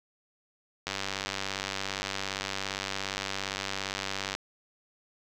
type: click train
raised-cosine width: 0.2 ms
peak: -14 dBFS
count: 340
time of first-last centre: 0.87-4.35 s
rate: 97.4 Hz
effects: none